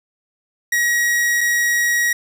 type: tone pair in turn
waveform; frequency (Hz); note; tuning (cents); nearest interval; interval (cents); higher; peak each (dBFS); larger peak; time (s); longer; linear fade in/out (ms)
45% pulse; 1903 / 1903; A#6 / A#6; +35 / +35; unison; 0; neither; -15; neither; 0.72-1.41 / 1.41-2.13; second; 5
effects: none